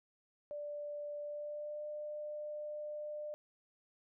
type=tone with pitch glide; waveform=sine; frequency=587.3 to 598.9 Hz; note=D5 to D5; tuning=0 to +34 cents; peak=-40 dBFS; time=0.51-3.34 s; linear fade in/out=0 ms; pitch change=+34 cents; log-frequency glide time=1.2-1.84 s; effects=none